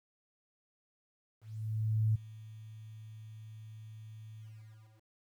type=tone with ADSR envelope; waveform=sine; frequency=109.3 Hz; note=A2; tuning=11 cents flat; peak=-25 dBFS; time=1.41-5.06 s; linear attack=740 ms; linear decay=11 ms; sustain=-21 dB; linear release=650 ms; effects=11-bit

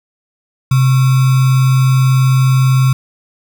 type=tone with sample-and-hold; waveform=sine; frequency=130.81 Hz; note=C3; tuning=in tune; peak=-7 dBFS; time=0.71-2.93 s; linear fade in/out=5 ms; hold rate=1225 Hz; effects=none

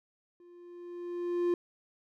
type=tone with level ramp; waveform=triangle; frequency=350 Hz; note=F4; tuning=4 cents sharp; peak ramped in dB=-52 to -22 dBFS; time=0.4-1.54 s; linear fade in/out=2 ms; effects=none

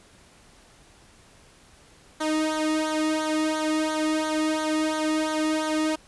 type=tone with flanger; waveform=sawtooth; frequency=311.1 Hz; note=D#4; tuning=in tune; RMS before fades=-25 dBFS; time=2.2-5.96 s; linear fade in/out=10 ms; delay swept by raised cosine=0.38 to 1.32 ms; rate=2.9 Hz; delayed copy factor=-0.8; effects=pink hiss -54 dBFS RMS until 6.07 s + resampled to 24000 Hz

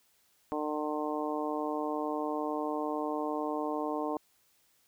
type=harmonic tone; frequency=151.1 Hz; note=D3; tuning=50 cents sharp; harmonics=2 / 3 / 4 / 5 / 6 / 7; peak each=-35 / -37 / -38 / -39 / -40 / -40 dBFS; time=0.52-4.17 s; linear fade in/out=0 ms; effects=white hiss -69 dBFS RMS until 4.87 s

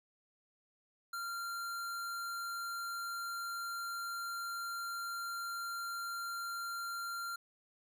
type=tone; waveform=square; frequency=1383 Hz; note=F6; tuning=17 cents flat; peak=-39 dBFS; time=1.13-7.36 s; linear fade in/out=5 ms; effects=none

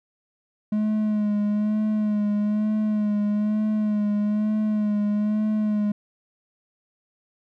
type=tone with vibrato; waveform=triangle; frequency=210.8 Hz; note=G#3; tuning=26 cents sharp; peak=-18 dBFS; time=0.72-5.92 s; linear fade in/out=5 ms; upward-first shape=sine; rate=1.1 Hz; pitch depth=31 cents each way; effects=none

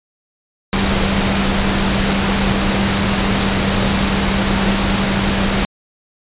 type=tone in noise; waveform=sine; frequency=196 Hz; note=G3; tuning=in tune; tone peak=-18 dBFS; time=0.73-5.65 s; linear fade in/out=0 ms; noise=pink; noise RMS=-17 dBFS; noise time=0.73-5.65 s; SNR=-4 dB; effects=resampled to 8000 Hz

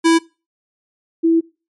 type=tone pair in turn; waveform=square / sine; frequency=329.6 / 329.6 Hz; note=E4 / E4; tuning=0 / 0 cents; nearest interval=unison; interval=0 cents; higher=neither; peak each=-10 dBFS; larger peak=neither; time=0.04-0.19 / 1.23-1.41 s; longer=second; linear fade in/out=20 ms; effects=noise-tail reverb RT60 0.3 s tail -22 dB re dry + MP3 48 kbps

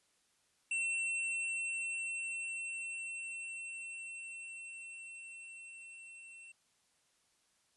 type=tone with level ramp; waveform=square; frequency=2702 Hz; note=E7; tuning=42 cents sharp; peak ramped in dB=-33 to -52 dBFS; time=0.71-6.52 s; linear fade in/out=5 ms; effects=white hiss -74 dBFS RMS until 7.76 s + resampled to 24000 Hz

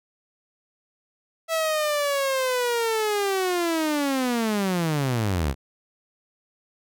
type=linear sweep; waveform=sawtooth; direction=down; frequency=658 to 61.9 Hz; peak=-18 dBFS; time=1.48-5.55 s; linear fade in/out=50 ms; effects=none

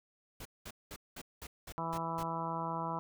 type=noise bursts; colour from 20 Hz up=pink; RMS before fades=-46 dBFS; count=8; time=0.4-2.232 s; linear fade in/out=5 ms; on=54 ms; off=200 ms
type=harmonic tone; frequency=165.1 Hz; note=E3; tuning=3 cents sharp; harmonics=1 / 2 / 3 / 4 / 5 / 6 / 7 / 8; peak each=-41 / -46 / -47 / -44 / -43 / -38 / -46 / -45 dBFS; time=1.78-2.99 s; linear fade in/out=0 ms
effects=none

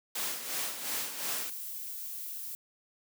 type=noise with tremolo; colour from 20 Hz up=white; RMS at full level=-33 dBFS; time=0.15-1.5 s; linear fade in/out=5 ms; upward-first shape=sine; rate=2.8 Hz; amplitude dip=60%
type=noise; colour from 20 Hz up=violet; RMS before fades=-40 dBFS; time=1.38-2.55 s; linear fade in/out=0 ms
effects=high-pass 200 Hz 12 dB/octave

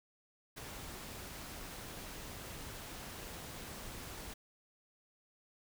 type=noise with ADSR envelope; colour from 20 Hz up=pink; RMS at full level=-44 dBFS; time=0.56-4.34 s; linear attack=19 ms; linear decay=8 ms; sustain=-3 dB; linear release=9 ms; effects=none

